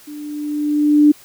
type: tone with level ramp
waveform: sine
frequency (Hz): 296.6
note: D4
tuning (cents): +17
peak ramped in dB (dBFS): -30 to -5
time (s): 0.07-1.12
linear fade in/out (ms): 10
effects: white hiss -45 dBFS RMS until 1.24 s